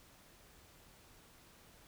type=silence; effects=pink hiss -62 dBFS RMS until 1.87 s